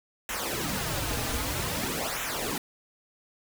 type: noise with flanger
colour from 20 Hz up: pink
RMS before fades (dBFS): -31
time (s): 0.29-2.58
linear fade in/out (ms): 2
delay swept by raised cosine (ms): 0.21 to 5.51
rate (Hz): 0.52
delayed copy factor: -0.75
effects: none